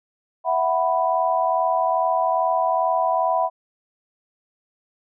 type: chord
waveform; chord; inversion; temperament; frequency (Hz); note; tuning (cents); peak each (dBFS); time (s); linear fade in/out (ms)
sine; E suspended second; none; just; 659.3 / 741.7 / 988.9; E5 / F#5 / B5; 0 / +4 / +2; -22; 0.44-3.5; 50
effects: none